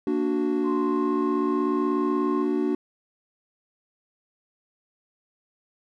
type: chord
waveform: triangle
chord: Bb augmented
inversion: none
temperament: equal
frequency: 233.1 / 293.7 / 370 Hz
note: Bb3 / D4 / F#4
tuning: 0 / 0 / 0 cents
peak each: -27 / -23 / -24 dBFS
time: 0.07-2.75 s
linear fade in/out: 2 ms
type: tone with pitch glide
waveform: sine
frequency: 1046.5 to 1062.9 Hz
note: C6 to C6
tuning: 0 to +27 cents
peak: -30 dBFS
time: 0.63-2.46 s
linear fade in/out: 50 ms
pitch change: +27 cents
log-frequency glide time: 0.83-1.13 s
effects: none